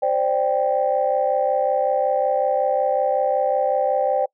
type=chord; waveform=sine; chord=C suspended second; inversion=none; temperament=just; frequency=523.3 / 588.7 / 784.9 Hz; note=C5 / D5 / G5; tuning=0 / +4 / +2 cents; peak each=-21 dBFS; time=0.02-4.26 s; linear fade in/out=10 ms; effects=noise-tail reverb RT60 0.1 s tail -25 dB re dry + tanh soft clip ceiling -8 dBFS